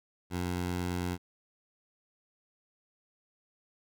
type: tone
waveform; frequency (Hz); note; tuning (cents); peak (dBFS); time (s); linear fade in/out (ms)
15% pulse; 89.1; F2; +35; -25; 0.3-1.18; 50
effects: none